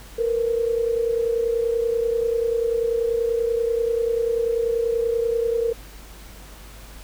sine tone pair together, 459.7 / 490 Hz, A#4 / B4, -24 / -14 cents, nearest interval minor second, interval 110 cents, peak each -20 / -26 dBFS, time 0.18-5.73 s, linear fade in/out 10 ms, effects added 50 Hz sine -41 dBFS peak until 7.03 s + pink hiss -45 dBFS RMS until 7.03 s

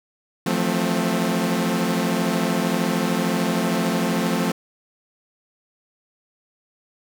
sawtooth chord, F major seventh, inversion third, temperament equal with one note detuned, 164.81 / 177.97 / 220 / 261.6 Hz, E3 / F3 / A3 / C4, 0 / +33 / 0 / 0 cents, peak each -26 / -20 / -20 / -22 dBFS, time 0.46-4.52 s, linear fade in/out 5 ms, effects none

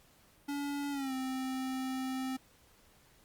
square tone with pitch glide, 285 to 261.3 Hz, C#4 to C4, +48 to -2 cents, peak -35 dBFS, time 0.48-2.37 s, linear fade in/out 10 ms, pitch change -150 cents, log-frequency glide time 0.91-1.13 s, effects pink hiss -64 dBFS RMS until 3.24 s + Opus 48 kbps

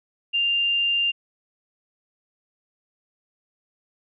sine tone, 2794 Hz, F7, in tune, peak -19 dBFS, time 0.33-1.12 s, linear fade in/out 20 ms, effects none

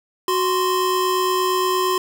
square tone pair together, 370 / 1041.4 Hz, F#4 / C6, 0 / -8 cents, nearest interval octave + tritone, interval 1792 cents, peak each -21 dBFS, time 0.28-1.98 s, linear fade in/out 2 ms, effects none

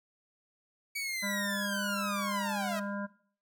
sawtooth linear sweep, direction down, 2277 to 617 Hz, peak -30 dBFS, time 0.95-2.8 s, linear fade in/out 10 ms
harmonic tone, 201.5 Hz, G3, 48 cents sharp, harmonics 1 / 3 / 5 / 7 / 8, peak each -36 / -41 / -43 / -44 / -45 dBFS, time 1.22-3.07 s, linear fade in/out 20 ms
effects noise-tail reverb RT60 0.5 s tail -18 dB re dry

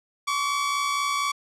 sawtooth tone pair together, 1080 / 1144.2 Hz, C#6 / D6, -45 / -45 cents, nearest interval minor second, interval 100 cents, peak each -29 / -20 dBFS, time 0.27-1.32 s, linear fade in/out 10 ms, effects low-pass 9000 Hz 12 dB/octave

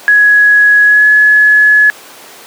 sine tone with pitch glide, 1675 to 1700.3 Hz, G#6 to G#6, +14 to +40 cents, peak -3 dBFS, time 0.08-1.9 s, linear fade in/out 0 ms, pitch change +26 cents, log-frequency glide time 0.85-1.06 s, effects pink hiss -33 dBFS RMS until 2.46 s + high-pass 400 Hz 12 dB/octave

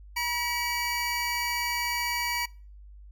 25% pulse tone pair together, 962 / 2288 Hz, B5 / D7, -46 / -46 cents, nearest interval octave + minor third, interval 1500 cents, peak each -26 dBFS, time 0.16-2.46 s, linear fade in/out 10 ms, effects noise-tail reverb RT60 0.4 s tail -24 dB re dry + added 50 Hz sine -45 dBFS peak until 3.11 s

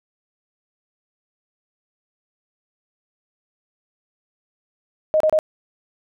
sine tone bursts, 622.3 Hz, D#5, in tune, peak -13 dBFS, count 3, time 5.14-5.389 s, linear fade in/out 0 ms, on 63 ms, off 30 ms, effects none

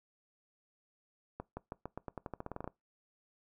accelerating click train, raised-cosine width 1 ms, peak -26 dBFS, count 16, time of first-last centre 1.4-2.676 s, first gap 170 ms, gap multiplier 0.89, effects noise-tail reverb RT60 0.2 s tail -22 dB re dry

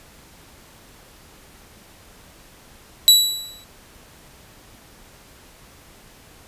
sawtooth tone with exponential decay, 3926 Hz, B7, 11 cents flat, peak -3 dBFS, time 3.08-3.64 s, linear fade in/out 0 ms, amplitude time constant 120 ms, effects pink hiss -48 dBFS RMS until 6.47 s + resampled to 32000 Hz

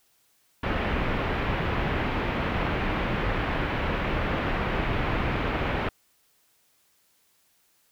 pink low-pass noise, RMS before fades -27 dBFS, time 0.63-5.89 s, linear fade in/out 5 ms, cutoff 2700 Hz, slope 24 dB/octave, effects white hiss -66 dBFS RMS until 7.91 s

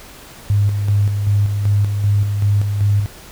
sine tone with tremolo, 102 Hz, G#2, 31 cents flat, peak -11 dBFS, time 0.5-3.06 s, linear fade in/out 0 ms, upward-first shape square, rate 2.6 Hz, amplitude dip 45%, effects pink hiss -39 dBFS RMS until 3.31 s

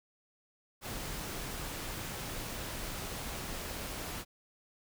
pink noise, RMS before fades -40 dBFS, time 0.81-4.25 s, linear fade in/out 50 ms, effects none

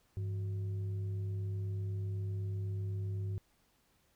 sine tone with frequency modulation, 100 Hz, G2, 35 cents sharp, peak -34 dBFS, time 0.17-3.38 s, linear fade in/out 0 ms, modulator 268 Hz, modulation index 0.28, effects pink hiss -72 dBFS RMS until 4.15 s

